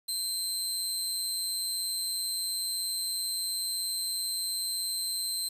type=tone with amplitude modulation; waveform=20% pulse; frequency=4111 Hz; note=C8; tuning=31 cents flat; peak=-22 dBFS; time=0.08-5.49 s; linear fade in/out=10 ms; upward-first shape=sine; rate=183 Hz; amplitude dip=45%; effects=resampled to 32000 Hz + 9-bit